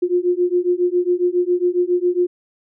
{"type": "beating tone pair", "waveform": "sine", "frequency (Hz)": [352.4, 359.7], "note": ["F4", "F#4"], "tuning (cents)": [16, -49], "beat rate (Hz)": 7.3, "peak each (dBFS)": -18, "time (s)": [0.02, 2.27], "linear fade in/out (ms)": 10, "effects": []}